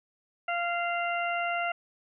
harmonic tone, 693 Hz, F5, 14 cents flat, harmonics 1 / 2 / 3 / 4, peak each -30 / -33 / -35 / -36 dBFS, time 0.48-1.72 s, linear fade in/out 5 ms, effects none

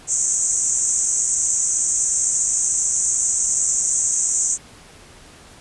white band-pass noise, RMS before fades -20 dBFS, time 0.07-4.58 s, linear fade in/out 50 ms, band 6200 to 8200 Hz, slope 96 dB/octave, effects pink hiss -45 dBFS RMS until 5.6 s + resampled to 24000 Hz

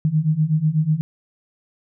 sine beating tone pair, 151 / 159.1 Hz, D3 / D#3, +48 / +39 cents, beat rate 8.1 Hz, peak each -20 / -18 dBFS, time 0.05-1.01 s, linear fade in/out 0 ms, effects none

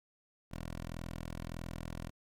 10% pulse tone, 41.66 Hz, E1, 19 cents sharp, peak -32 dBFS, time 0.51-2.1 s, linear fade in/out 10 ms, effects MP3 96 kbps

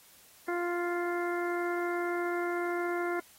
harmonic tone, 349.2 Hz, F4, in tune, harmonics 1 / 2 / 3 / 4 / 5 / 6, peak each -31 / -37 / -41 / -38 / -43 / -43 dBFS, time 0.48-3.2 s, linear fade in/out 5 ms, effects white hiss -58 dBFS RMS until 3.38 s + AAC 48 kbps

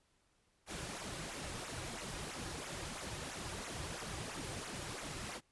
pink noise with flanger, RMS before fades -44 dBFS, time 0.66-5.41 s, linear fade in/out 50 ms, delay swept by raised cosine 0.21 to 4.61 ms, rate 3 Hz, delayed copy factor -0.7, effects pink hiss -75 dBFS RMS until 5.51 s + resampled to 24000 Hz

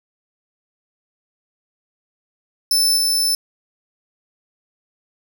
sawtooth tone with level steps, 5280 Hz, E8, 2 cents sharp, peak -11 / -13 dBFS, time 2.71-3.35 s, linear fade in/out 2 ms, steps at 2.96 s, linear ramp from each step 20 ms, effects none

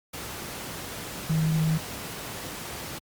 sine tone in noise, 158.8 Hz, D#3, 36 cents sharp, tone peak -21 dBFS, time 1.29-1.78 s, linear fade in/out 10 ms, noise pink, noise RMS -36 dBFS, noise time 0.13-2.99 s, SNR +12 dB, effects high-pass 80 Hz 12 dB/octave + Opus 48 kbps

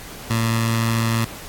15% pulse tone with notch filter, 113.8 Hz, A#2, 41 cents flat, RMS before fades -20 dBFS, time 0.3-1.25 s, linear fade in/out 5 ms, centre 410 Hz, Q 0.74, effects pink hiss -37 dBFS RMS until 1.48 s + AAC 64 kbps

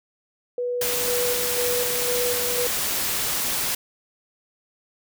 sine tone with tremolo, 489.8 Hz, B4, 14 cents flat, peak -23 dBFS, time 0.58-2.67 s, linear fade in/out 2 ms, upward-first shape square, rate 2 Hz, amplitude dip 45%
white noise, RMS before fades -25 dBFS, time 0.81-3.75 s, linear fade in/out 5 ms
effects none

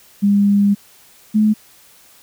sine tone pair in turn, 202 / 214 Hz, G#3 / A3, -48 / -48 cents, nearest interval minor second, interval 100 cents, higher second, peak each -10 dBFS, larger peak neither, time 0.22-0.75 / 1.34-1.54 s, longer first, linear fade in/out 20 ms, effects white hiss -48 dBFS RMS until 2.22 s

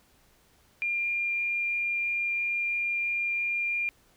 sine tone, 2399 Hz, D7, 36 cents sharp, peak -26 dBFS, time 0.82-3.89 s, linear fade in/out 0 ms, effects pink hiss -63 dBFS RMS until 4.16 s

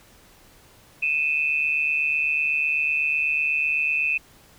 sine tone pair together, 2489 / 2637 Hz, D#7 / E7, 0 / 0 cents, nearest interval minor second, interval 100 cents, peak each -23 dBFS, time 1.02-4.18 s, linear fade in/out 10 ms, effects pink hiss -53 dBFS RMS until 4.58 s

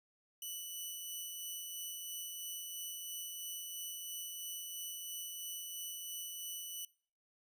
5% pulse tone with tremolo, 2971 Hz, F#7, 6 cents sharp, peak -32 dBFS, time 0.42-6.85 s, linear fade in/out 2 ms, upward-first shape sine, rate 3 Hz, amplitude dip 25%, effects noise-tail reverb RT60 0.5 s tail -24 dB re dry + resampled to 32000 Hz

